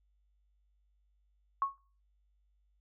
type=tone with exponential decay; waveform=sine; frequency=1100 Hz; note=C#6; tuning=14 cents flat; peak=-24 dBFS; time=1.62-1.78 s; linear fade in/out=1 ms; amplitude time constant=34 ms; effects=noise-tail reverb RT60 0.4 s tail -24 dB re dry + added 50 Hz sine -69 dBFS peak until 2.8 s